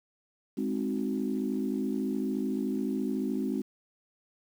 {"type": "chord", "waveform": "sine", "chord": "Ab dominant seventh", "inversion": "none", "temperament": "equal", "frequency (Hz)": [207.7, 261.6, 311.1, 370], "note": ["Ab3", "C4", "Eb4", "Gb4"], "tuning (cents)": [0, 0, 0, 0], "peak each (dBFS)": [-32, -31, -36, -36], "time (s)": [0.57, 3.62], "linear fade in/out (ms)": 10, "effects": ["tanh soft clip ceiling -18 dBFS", "9-bit"]}